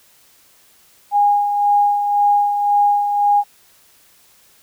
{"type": "tone with tremolo", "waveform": "sine", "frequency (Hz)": 819, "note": "G#5", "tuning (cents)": -24, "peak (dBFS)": -10, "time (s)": [1.11, 3.44], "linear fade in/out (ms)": 50, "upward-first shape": "sine", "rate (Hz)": 1.9, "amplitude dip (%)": 50, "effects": ["white hiss -52 dBFS RMS until 4.62 s"]}